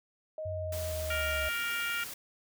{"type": "tone", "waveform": "sine", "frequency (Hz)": 625, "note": "D#5", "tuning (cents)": 8, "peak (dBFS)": -35, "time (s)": [0.38, 1.49], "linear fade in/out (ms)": 2}
{"type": "exponential sweep", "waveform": "sine", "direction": "down", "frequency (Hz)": [93.3, 69.3], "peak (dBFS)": -36, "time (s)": [0.45, 1.49], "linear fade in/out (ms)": 10}
{"type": "noise", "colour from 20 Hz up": "white", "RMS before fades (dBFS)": -42, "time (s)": [0.72, 2.14], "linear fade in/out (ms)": 5}
{"type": "harmonic tone", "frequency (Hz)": 467.3, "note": "A#4", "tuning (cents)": 4, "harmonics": [3, 4, 5, 6, 7], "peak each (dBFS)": [-34, -40, -37, -39, -45], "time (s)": [1.1, 2.04], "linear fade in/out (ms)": 5}
{"effects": []}